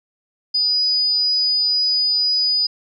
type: tone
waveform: sine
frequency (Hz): 4951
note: D#8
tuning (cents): -9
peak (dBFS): -15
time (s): 0.54-2.67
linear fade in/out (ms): 10
effects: none